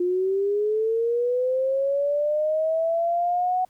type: linear sweep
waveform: sine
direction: up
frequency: 351.7 to 743 Hz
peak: -20 dBFS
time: 0-3.65 s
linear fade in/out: 5 ms
effects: pink hiss -64 dBFS RMS until 3.69 s